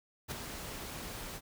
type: noise with ADSR envelope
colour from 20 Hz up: pink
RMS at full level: -36 dBFS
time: 0.28-1.41 s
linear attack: 38 ms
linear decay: 4 ms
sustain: -7 dB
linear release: 50 ms
effects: none